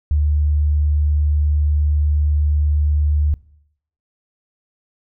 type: tone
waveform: sine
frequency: 74.3 Hz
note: D2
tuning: 21 cents sharp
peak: -13 dBFS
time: 0.11-3.34 s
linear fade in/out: 0 ms
effects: noise-tail reverb RT60 0.7 s tail -21 dB re dry